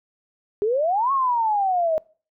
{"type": "exponential two-way sweep", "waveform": "sine", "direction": "up then down", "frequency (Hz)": [400, 1115, 619], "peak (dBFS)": -18, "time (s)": [0.62, 1.98], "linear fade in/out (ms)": 0, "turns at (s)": 1.12, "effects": ["noise-tail reverb RT60 0.4 s tail -24 dB re dry"]}